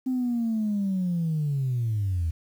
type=linear sweep; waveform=sine; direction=down; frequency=260.9 to 78.2 Hz; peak=-22 dBFS; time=0.06-2.31 s; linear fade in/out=10 ms; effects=tanh soft clip ceiling -20 dBFS + 9-bit